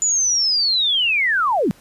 sine linear sweep, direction down, 7030 to 155.56 Hz, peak -15 dBFS, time 0.02-1.71 s, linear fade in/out 0 ms, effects pink hiss -50 dBFS RMS until 1.8 s + resampled to 32000 Hz

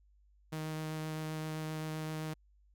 sawtooth tone with vibrato, 156.4 Hz, D#3, 9 cents sharp, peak -33 dBFS, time 0.52-2.34 s, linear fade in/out 10 ms, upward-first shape triangle, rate 7.7 Hz, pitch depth 10 cents each way, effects added 50 Hz sine -63 dBFS peak until 2.74 s

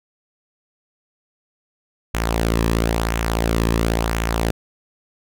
sawtooth tone with flanger, 56.5 Hz, A1, 47 cents sharp, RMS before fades -20 dBFS, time 2.14-4.51 s, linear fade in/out 5 ms, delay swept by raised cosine 0.21 to 1.41 ms, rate 0.97 Hz, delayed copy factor -0.5, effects none

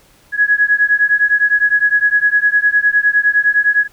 sine beating tone pair, 1669 / 1678.8 Hz, G#6 / G#6, +8 / +18 cents, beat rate 9.8 Hz, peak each -13 dBFS, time 0.32-3.88 s, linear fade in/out 50 ms, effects pink hiss -50 dBFS RMS until 3.92 s

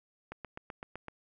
click train, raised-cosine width 0.5 ms, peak -26 dBFS, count 7, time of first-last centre 0.32-1.083 s, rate 7.86 Hz, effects none

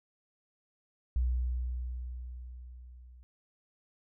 sine tone with level ramp, 61.74 Hz, B1, in tune, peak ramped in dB -25 to -51 dBFS, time 1.16-3.23 s, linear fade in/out 0 ms, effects none

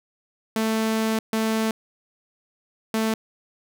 sawtooth tone bursts at uneven times, 221.2 Hz, A3, 9 cents sharp, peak -17 dBFS, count 3, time 0.56-1.19 / 1.33-1.71 / 2.94-3.14 s, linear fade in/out 2 ms, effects none

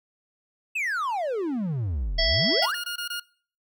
triangle exponential two-way sweep, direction down then up, 2712 to 34.65 to 1885 Hz, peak -23 dBFS, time 0.75-2.75 s, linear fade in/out 10 ms, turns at 2.22 s
harmonic tone, 659.3 Hz, E5, in tune, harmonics 1 / 3 / 5 / 7 / 8, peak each -27 / -28 / -28 / -27 / -26 dBFS, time 2.18-2.66 s, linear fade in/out 10 ms
20% pulse tone bursts, 1426 Hz, F6, 36 cents sharp, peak -24 dBFS, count 5, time 2.62-3.199 s, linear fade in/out 5 ms, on 99 ms, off 21 ms
effects noise-tail reverb RT60 0.5 s tail -23 dB re dry

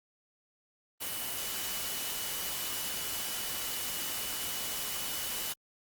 sine tone in noise, 2960 Hz, F#7, in tune, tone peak -44 dBFS, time 1-5.54 s, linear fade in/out 20 ms, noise white, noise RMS -36 dBFS, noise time 1-5.54 s, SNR -11 dB, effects Opus 32 kbps

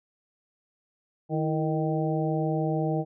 harmonic tone with a mistuned harmonic, 155.56 Hz, D#3, in tune, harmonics 1 / 2 / 3 / 4 / 5, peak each -27 / -30 / -32 / -33 / -34 dBFS, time 1.29-3.05 s, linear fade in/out 50 ms, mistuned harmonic 2, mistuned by +75 cents, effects none

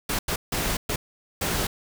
pink noise bursts at uneven times, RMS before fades -26 dBFS, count 5, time 0.09-0.19 / 0.28-0.36 / 0.52-0.77 / 0.89-0.96 / 1.41-1.67 s, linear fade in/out 5 ms, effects none

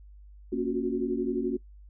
sine chord, Gb major seventh, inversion first, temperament equal with one note detuned, 233.1 / 277.2 / 358.4 / 370 Hz, Bb3 / Db4 / F4 / Gb4, 0 / 0 / +45 / 0 cents, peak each -32 / -31 / -32 / -31 dBFS, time 0.52-1.57 s, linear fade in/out 10 ms, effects noise-tail reverb RT60 0.1 s tail -20 dB re dry + added 50 Hz sine -47 dBFS peak until 1.89 s

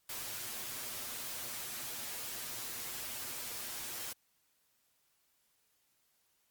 white noise with comb filter, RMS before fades -42 dBFS, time 0.09-4.13 s, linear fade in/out 5 ms, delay 8.3 ms, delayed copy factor +0.75, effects white hiss -75 dBFS RMS until 6.5 s + Opus 48 kbps

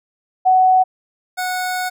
sine / 25% pulse tone pair in turn, 746 / 734.5 Hz, F#5 / F#5, +14 / -13 cents, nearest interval unison, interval 27 cents, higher first, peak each -9 / -16 dBFS, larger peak first, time 0.45-0.84 / 1.37-1.9 s, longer second, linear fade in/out 20 ms, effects none

